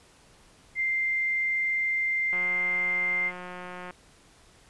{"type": "tone", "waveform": "sine", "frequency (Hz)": 2093, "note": "C7", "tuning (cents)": 0, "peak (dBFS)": -24, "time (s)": [0.75, 3.32], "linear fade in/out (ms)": 50}
{"type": "click train", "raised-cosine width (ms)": 0.5, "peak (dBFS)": -25, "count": 285, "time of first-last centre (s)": [2.33, 3.908], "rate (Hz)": 180}
{"effects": ["pink hiss -57 dBFS RMS until 4.69 s", "resampled to 24000 Hz"]}